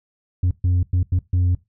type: tone bursts at uneven times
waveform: sine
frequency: 89.6 Hz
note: F2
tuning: 45 cents sharp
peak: -12 dBFS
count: 5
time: 0.43-0.51 / 0.64-0.83 / 0.93-1.03 / 1.12-1.19 / 1.33-1.55 s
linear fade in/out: 5 ms
effects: noise-tail reverb RT60 0.2 s tail -21 dB re dry + tanh soft clip ceiling -14 dBFS